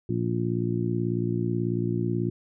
harmonic tone, 58.27 Hz, A#1, in tune, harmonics 2 / 3 / 4 / 5 / 6, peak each -28 / -30 / -33 / -33 / -30 dBFS, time 0.09-2.3 s, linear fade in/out 5 ms, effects none

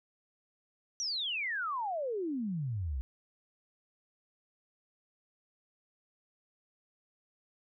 sine exponential sweep, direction down, 5960 to 60 Hz, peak -32 dBFS, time 1-3.01 s, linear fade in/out 0 ms, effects none

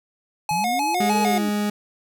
square tone with vibrato, 782 Hz, G5, 4 cents flat, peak -21 dBFS, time 0.49-1.38 s, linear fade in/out 2 ms, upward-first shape square, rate 3.3 Hz, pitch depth 140 cents each way
sine linear two-way sweep, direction up then down, 151.3 to 466.2 to 283.2 Hz, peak -28 dBFS, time 0.51-1.49 s, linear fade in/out 0 ms, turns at 1.21 s
40% pulse tone, 207.7 Hz, G#3, in tune, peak -20 dBFS, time 1-1.7 s, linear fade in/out 5 ms
effects none

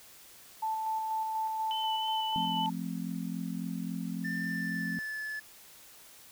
sine tone with tremolo, 880 Hz, A5, in tune, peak -29 dBFS, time 0.62-2.7 s, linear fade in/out 10 ms, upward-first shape square, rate 4.1 Hz, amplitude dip 25%
sine tone with vibrato, 3012 Hz, F#7, 30 cents sharp, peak -34 dBFS, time 1.71-2.66 s, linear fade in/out 0 ms, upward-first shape sine, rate 3.2 Hz, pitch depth 21 cents each way
sine chord, F major, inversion none, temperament just, 174.61 / 218.3 / 261.9 Hz, F3 / A3 / C4, 0 / -13 / +2 cents, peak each -36 / -38 / -39 dBFS, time 2.36-4.99 s, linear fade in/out 0 ms
triangle tone with pitch glide, 1785 to 1727.2 Hz, A6 to A6, +24 to -33 cents, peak -33 dBFS, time 4.24-5.4 s, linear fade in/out 10 ms, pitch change -57 cents, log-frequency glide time 4.46-5.22 s
effects white hiss -54 dBFS RMS until 6.31 s

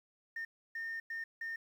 sine tone bursts at uneven times, 1823 Hz, A#6, 39 cents flat, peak -36 dBFS, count 4, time 0.36-0.45 / 0.75-1 / 1.1-1.24 / 1.41-1.56 s, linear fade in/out 5 ms, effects tanh soft clip ceiling -35 dBFS + 11-bit

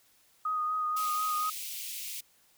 sine tone with vibrato, 1244.5 Hz, D#6, in tune, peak -28 dBFS, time 0.45-1.5 s, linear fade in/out 5 ms, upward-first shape sine, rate 4.1 Hz, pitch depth 19 cents each way
white high-pass noise, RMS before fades -39 dBFS, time 0.96-2.21 s, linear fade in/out 10 ms, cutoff 2200 Hz, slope 48 dB/octave
effects white hiss -65 dBFS RMS until 2.57 s

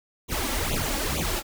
pink noise with flanger, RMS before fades -27 dBFS, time 0.28-1.43 s, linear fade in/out 50 ms, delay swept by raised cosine 0.29 to 3.69 ms, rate 2.2 Hz, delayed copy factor +0.95, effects none

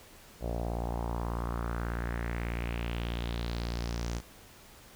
sawtooth tone with low-pass filter sweep, 58.27 Hz, A#1, in tune, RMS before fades -34 dBFS, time 0.4-4.22 s, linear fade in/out 50 ms, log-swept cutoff 600 to 6600 Hz, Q 3.2, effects pink hiss -54 dBFS RMS until 4.95 s

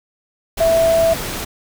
sine tone in noise, 659.3 Hz, E5, in tune, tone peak -11 dBFS, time 0.6-1.14 s, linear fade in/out 10 ms, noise pink, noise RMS -25 dBFS, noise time 0.57-1.45 s, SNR +11 dB, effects none

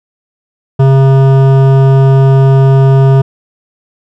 sine tone with hard clipping, 134.8 Hz, C#3, 48 cents flat, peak -5 dBFS, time 0.79-3.22 s, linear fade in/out 10 ms, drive 14 dB, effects none

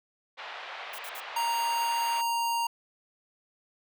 pink band-pass noise, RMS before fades -41 dBFS, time 0.37-2.22 s, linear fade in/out 20 ms, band 660 to 3500 Hz, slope 24 dB/octave
blue noise bursts, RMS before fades -43 dBFS, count 3, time 0.93-1.203 s, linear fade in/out 5 ms, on 55 ms, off 54 ms
square tone, 932.3 Hz, A#5, in tune, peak -27 dBFS, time 1.36-2.67 s, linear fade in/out 5 ms
effects none

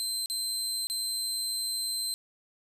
25% pulse tone with dropouts, 4106 Hz, C8, 33 cents flat, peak -25 dBFS, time 0-2.14 s, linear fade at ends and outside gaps 0 ms, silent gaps 0.259-0.299 / 0.87-0.899 s, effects none

